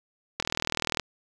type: click train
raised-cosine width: 0.2 ms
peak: -9 dBFS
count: 25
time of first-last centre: 0.4-0.997 s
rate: 40.2 Hz
effects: none

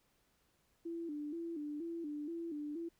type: tone with vibrato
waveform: sine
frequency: 315 Hz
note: D#4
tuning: 21 cents sharp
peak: -39 dBFS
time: 0.85-2.89 s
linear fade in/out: 10 ms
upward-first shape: square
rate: 2.1 Hz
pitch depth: 110 cents each way
effects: pink hiss -75 dBFS RMS until 2.99 s

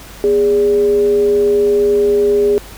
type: tone with frequency modulation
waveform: sine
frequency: 410 Hz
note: G#4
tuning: 22 cents flat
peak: -9 dBFS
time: 0.24-2.58 s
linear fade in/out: 0 ms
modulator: 167 Hz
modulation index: 0.31
effects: added 50 Hz sine -36 dBFS peak until 2.77 s + pink hiss -36 dBFS RMS until 2.77 s

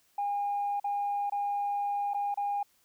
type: tone with dropouts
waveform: sine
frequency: 812 Hz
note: G#5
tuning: 39 cents flat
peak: -27 dBFS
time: 0.18-2.63 s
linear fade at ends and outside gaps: 5 ms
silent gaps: 0.799-0.842 / 1.298-1.321 / 2.136-2.144 / 2.343-2.373 s
effects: tanh soft clip ceiling -24 dBFS + white hiss -68 dBFS RMS until 2.84 s

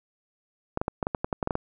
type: clicks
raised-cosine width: 1 ms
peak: -12 dBFS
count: 12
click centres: 0.774 / 0.815 / 0.881 / 1.028 / 1.069 / 1.148 / 1.245 / 1.328 / 1.428 / 1.474 / 1.508 / 1.554 s
effects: none

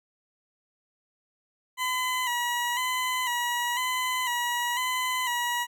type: tone with vibrato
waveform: 20% pulse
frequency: 987.8 Hz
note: B5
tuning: in tune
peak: -21 dBFS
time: 1.77-5.67 s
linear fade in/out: 50 ms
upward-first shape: square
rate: 1 Hz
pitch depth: 45 cents each way
effects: none

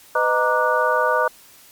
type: tone cluster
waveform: sine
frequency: 502 / 620 / 932 / 1177 / 1469 Hz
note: B4 / D#5 / A#5 / D6 / F#6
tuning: +28 / -6 / -1 / +3 / -13 cents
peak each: -22 dBFS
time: 0.15-1.28 s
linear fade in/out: 5 ms
effects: white hiss -48 dBFS RMS until 1.71 s + MP3 96 kbps

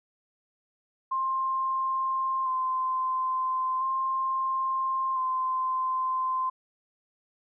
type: tone with vibrato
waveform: sine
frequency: 1046.5 Hz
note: C6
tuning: in tune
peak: -25 dBFS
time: 1.11-6.5 s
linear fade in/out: 10 ms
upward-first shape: square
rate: 0.37 Hz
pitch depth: 16 cents each way
effects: none

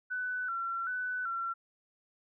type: tone with vibrato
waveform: sine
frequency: 1427 Hz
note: F6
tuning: 37 cents sharp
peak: -32 dBFS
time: 0.1-1.54 s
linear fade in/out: 20 ms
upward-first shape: square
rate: 1.3 Hz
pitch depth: 83 cents each way
effects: none

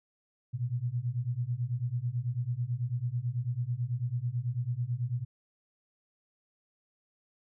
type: beating tone pair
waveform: sine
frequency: 117 / 126.1 Hz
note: A#2 / B2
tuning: +7 / +36 cents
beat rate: 9.1 Hz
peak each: -33 / -32 dBFS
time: 0.53-5.25 s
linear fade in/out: 20 ms
effects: none

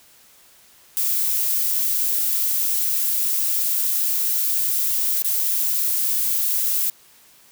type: noise with dropouts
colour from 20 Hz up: violet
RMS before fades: -21 dBFS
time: 0.97-6.9 s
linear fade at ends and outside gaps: 0 ms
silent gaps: 5.222-5.246 s
effects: white hiss -52 dBFS RMS until 7.51 s

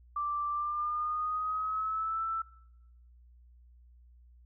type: tone with pitch glide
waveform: sine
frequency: 1174.7 to 1326.2 Hz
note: D6 to E6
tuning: 0 to +10 cents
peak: -30 dBFS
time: 0.16-2.42 s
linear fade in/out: 5 ms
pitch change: +210 cents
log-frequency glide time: 0.5-2.23 s
effects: noise-tail reverb RT60 0.9 s tail -22 dB re dry + added 60 Hz sine -55 dBFS peak until 4.45 s

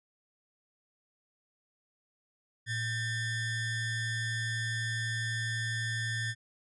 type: ring-modulated tone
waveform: square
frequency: 843 Hz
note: G#5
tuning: 26 cents sharp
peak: -29 dBFS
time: 2.66-6.35 s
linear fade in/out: 50 ms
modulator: 957 Hz
effects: resampled to 24000 Hz

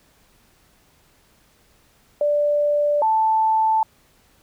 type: tone pair in turn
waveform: sine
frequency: 587.3 / 880 Hz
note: D5 / A5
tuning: 0 / 0 cents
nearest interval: perfect fifth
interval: 700 cents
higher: second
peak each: -16 / -15 dBFS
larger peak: second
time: 2.21-3.02 / 3.02-3.83 s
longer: neither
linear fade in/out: 2 ms
effects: pink hiss -58 dBFS RMS until 4.42 s

